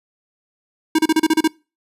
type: tone bursts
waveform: square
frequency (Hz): 317.1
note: D#4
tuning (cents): +33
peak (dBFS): -12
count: 8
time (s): 0.95-1.477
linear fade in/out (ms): 5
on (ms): 37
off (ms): 33
effects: noise-tail reverb RT60 0.3 s tail -25 dB re dry + resampled to 32000 Hz